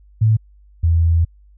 sine tone pair in turn, 110 / 83.08 Hz, A2 / E2, 0 / +14 cents, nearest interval perfect fourth, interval 486 cents, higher first, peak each -10 / -11 dBFS, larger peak first, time 0.21-0.37 / 0.83-1.25 s, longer second, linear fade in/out 10 ms, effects added 50 Hz sine -45 dBFS peak until 1.57 s

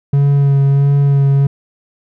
triangle tone with vibrato, 140 Hz, C#3, 18 cents sharp, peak -6 dBFS, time 0.13-1.47 s, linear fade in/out 5 ms, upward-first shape sine, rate 1.5 Hz, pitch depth 19 cents each way, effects none

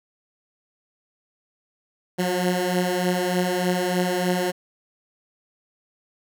15% pulse beating tone pair, 178.1 / 181.4 Hz, F3 / F#3, +34 / -34 cents, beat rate 3.3 Hz, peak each -20 / -16 dBFS, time 2.18-4.52 s, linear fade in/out 20 ms, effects none

